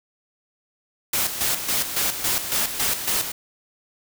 white noise with tremolo, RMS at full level -22 dBFS, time 1.13-3.32 s, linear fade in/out 5 ms, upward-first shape square, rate 3.6 Hz, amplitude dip 60%, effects none

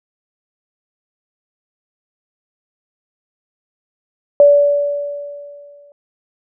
sine tone with exponential decay, 576 Hz, D5, 34 cents flat, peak -3 dBFS, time 4.4-5.92 s, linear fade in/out 1 ms, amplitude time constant 330 ms, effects none

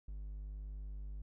triangle tone, 50.5 Hz, G#1, 48 cents flat, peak -40 dBFS, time 0.08-1.22 s, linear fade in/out 5 ms, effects none

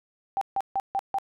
sine tone bursts, 784 Hz, G5, in tune, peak -23 dBFS, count 5, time 0.37-1.185 s, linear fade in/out 0 ms, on 43 ms, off 150 ms, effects none

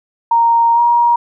sine tone with pitch glide, 930 to 947.9 Hz, A#5 to A#5, -4 to +29 cents, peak -8 dBFS, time 0.31-1.16 s, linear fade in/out 5 ms, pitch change +33 cents, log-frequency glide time 0.74-0.8 s, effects none

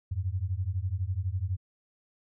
sine beating tone pair, 87.5 / 99.5 Hz, F2 / G2, +4 / +26 cents, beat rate 12 Hz, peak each -31 dBFS, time 0.11-1.57 s, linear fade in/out 10 ms, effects none

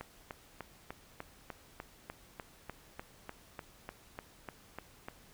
click train, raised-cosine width 0.5 ms, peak -26 dBFS, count 18, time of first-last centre 0.01-5.085 s, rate 3.35 Hz, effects pink hiss -60 dBFS RMS until 5.33 s

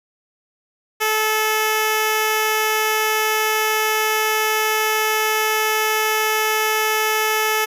5% pulse tone with notch filter, 433.6 Hz, A4, 25 cents flat, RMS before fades -19 dBFS, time 1-7.66 s, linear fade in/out 20 ms, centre 4200 Hz, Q 1.1, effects resampled to 32000 Hz

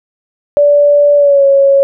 sine tone with pitch glide, 580 to 552.2 Hz, D5 to C#5, -22 to -7 cents, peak -4 dBFS, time 0.57-1.83 s, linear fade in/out 0 ms, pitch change -85 cents, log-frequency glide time 1.16-1.45 s, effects none

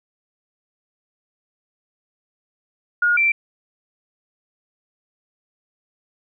sine tone pair in turn, 1433 / 2347 Hz, F6 / D7, +44 / -2 cents, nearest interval major sixth, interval 854 cents, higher second, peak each -14 dBFS, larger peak neither, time 3.02-3.17 / 3.17-3.32 s, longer neither, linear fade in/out 5 ms, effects none

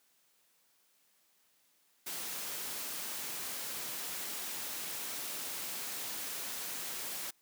white noise, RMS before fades -40 dBFS, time 2.06-7.31 s, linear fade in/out 10 ms, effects white hiss -71 dBFS RMS until 7.41 s + high-pass 150 Hz 12 dB/octave

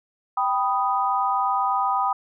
sine chord, G augmented, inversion none, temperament equal, 784 / 987.8 / 1244.5 Hz, G5 / B5 / D#6, 0 / 0 / 0 cents, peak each -24 dBFS, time 0.37-2.13 s, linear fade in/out 5 ms, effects none

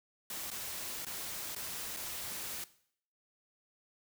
white noise with dropouts, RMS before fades -41 dBFS, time 0.3-2.64 s, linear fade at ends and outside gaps 2 ms, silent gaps 0.503-0.514 / 1.049-1.066 / 1.549-1.562 / 1.965-1.969 s, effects noise-tail reverb RT60 0.6 s tail -17 dB re dry

